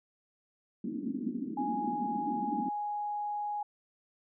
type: band-pass noise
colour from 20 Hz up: pink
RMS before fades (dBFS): -36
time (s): 0.84-2.69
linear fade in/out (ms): 5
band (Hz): 210 to 310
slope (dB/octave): 48
type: tone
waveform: sine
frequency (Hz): 830.6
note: G#5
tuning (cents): 0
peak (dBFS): -32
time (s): 1.57-3.63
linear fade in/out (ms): 5
effects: none